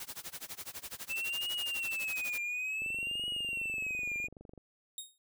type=noise with tremolo; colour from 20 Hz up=white; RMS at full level=-41 dBFS; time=0-2.38 s; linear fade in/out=2 ms; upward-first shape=sine; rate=12 Hz; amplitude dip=95%
type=tone with vibrato; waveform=triangle; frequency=2637 Hz; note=E7; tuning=in tune; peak=-32 dBFS; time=1.09-4.28 s; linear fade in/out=20 ms; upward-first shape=triangle; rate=0.57 Hz; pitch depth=170 cents each way
type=click train; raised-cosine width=2 ms; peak=-37 dBFS; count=43; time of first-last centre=2.82-4.577 s; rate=23.9 Hz
type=tone with exponential decay; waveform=15% pulse; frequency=3729 Hz; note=A#7; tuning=in tune; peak=-29 dBFS; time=4.98-5.18 s; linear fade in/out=1 ms; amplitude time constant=42 ms
effects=none